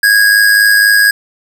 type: tone with amplitude modulation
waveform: square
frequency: 1647 Hz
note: G#6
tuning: 15 cents flat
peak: -4 dBFS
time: 0.03-1.11 s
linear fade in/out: 5 ms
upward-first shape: sine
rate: 104 Hz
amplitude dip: 50%
effects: none